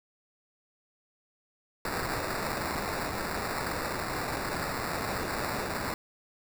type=noise with sample-and-hold; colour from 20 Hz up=white; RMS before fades=-33 dBFS; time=1.85-5.94 s; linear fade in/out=2 ms; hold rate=3150 Hz; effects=none